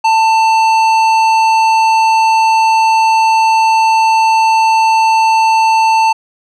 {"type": "tone with tanh clipping", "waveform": "sine", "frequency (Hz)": 890, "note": "A5", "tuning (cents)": 20, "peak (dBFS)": -9, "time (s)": [0.04, 6.13], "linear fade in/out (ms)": 10, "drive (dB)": 13, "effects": []}